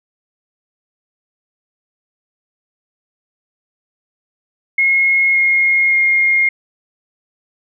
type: tone with pitch steps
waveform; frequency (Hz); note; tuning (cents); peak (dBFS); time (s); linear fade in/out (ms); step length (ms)
sine; 2160 / 2146 / 2133; C#7 / C7 / C7; -45 / +43 / +33; -10; 4.78-6.49; 5; 570
effects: none